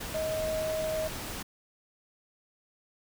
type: tone in noise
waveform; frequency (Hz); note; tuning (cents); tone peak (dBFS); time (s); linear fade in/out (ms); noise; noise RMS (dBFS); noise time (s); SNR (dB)
sine; 630; D#5; +21; -29; 0.14-1.08; 10; pink; -38; 0-1.43; +6
effects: none